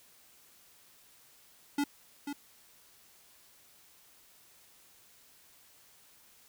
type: tone with echo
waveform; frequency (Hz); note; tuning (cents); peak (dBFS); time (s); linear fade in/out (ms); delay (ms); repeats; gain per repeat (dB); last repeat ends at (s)
square; 286.2; D4; -45; -28; 1.78-1.84; 5; 490; 1; -8; 2.33
effects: white hiss -61 dBFS RMS until 6.48 s